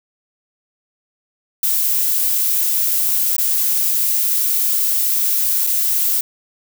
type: noise with dropouts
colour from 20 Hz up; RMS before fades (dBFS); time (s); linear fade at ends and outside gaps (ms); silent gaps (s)
violet; -17; 1.63-6.21; 2; 3.365-3.382 / 5.667-5.671
effects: none